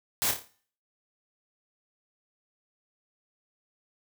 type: noise with echo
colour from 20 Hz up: white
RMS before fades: -27 dBFS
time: 0.22-0.31 s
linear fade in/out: 0 ms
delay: 28 ms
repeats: 6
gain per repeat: -6 dB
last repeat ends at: 0.478 s
effects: noise-tail reverb RT60 0.5 s tail -19 dB re dry

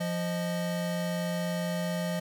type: tone pair together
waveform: square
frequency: 174.16 / 620 Hz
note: F3 / D#5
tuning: -5 / -6 cents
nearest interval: octave + minor seventh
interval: 2199 cents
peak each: -31 / -35 dBFS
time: 0-2.2 s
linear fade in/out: 10 ms
effects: none

